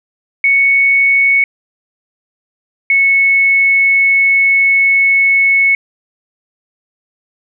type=tone pair in turn; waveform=sine; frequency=2217 / 2203 Hz; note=C#7 / C#7; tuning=0 / -11 cents; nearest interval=unison; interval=11 cents; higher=first; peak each=-7 dBFS; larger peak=neither; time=0.44-1.44 / 2.9-5.75 s; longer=second; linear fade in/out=2 ms; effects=none

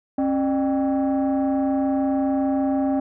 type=tone cluster; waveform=sine; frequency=271.6 / 603 / 788 Hz; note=C#4 / D5 / G5; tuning=-35 / +46 / +9 cents; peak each=-18 / -25 / -27 dBFS; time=0.18-3 s; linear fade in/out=5 ms; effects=tanh soft clip ceiling -15 dBFS

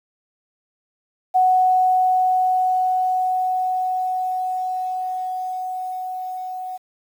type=tone with level ramp; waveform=sine; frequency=741 Hz; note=F#5; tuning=2 cents sharp; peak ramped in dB=-12 to -27 dBFS; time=1.34-6.78 s; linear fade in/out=20 ms; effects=8-bit

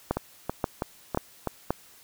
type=two click trains; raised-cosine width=1 ms; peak=-10 / -13 dBFS; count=4 / 5; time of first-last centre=0.11-1.706 / 0.17-1.473 s; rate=1.88 / 3.07 Hz; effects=white hiss -54 dBFS RMS until 2.03 s

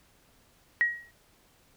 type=tone with exponential decay; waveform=sine; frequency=1900 Hz; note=A#6; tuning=33 cents sharp; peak=-18 dBFS; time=0.81-1.11 s; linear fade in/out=0 ms; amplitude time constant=64 ms; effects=pink hiss -63 dBFS RMS until 1.76 s

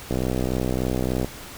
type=click train; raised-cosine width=2 ms; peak=-11 dBFS; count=73; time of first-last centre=0.11-1.246 s; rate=63.4 Hz; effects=pink hiss -39 dBFS RMS until 1.57 s

